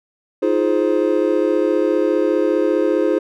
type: chord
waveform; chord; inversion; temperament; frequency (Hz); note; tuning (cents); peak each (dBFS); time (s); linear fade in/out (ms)
triangle; F minor seventh; third; just; 314.3 / 349.2 / 419.1 / 523.8; Eb4 / F4 / Ab4 / C5; +18 / 0 / +16 / +2; -18; 0.42-3.19; 10
effects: none